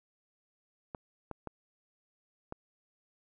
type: clicks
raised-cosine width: 1 ms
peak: -25 dBFS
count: 4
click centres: 0.948 / 1.313 / 1.473 / 2.524 s
effects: none